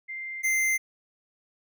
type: tone pair in turn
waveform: sine / square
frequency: 2093 / 2083 Hz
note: C7 / C7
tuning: 0 / -8 cents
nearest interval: unison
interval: 8 cents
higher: first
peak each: -33 / -23 dBFS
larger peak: second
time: 0.08-0.43 / 0.43-0.78 s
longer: neither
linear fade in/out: 20 ms
effects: none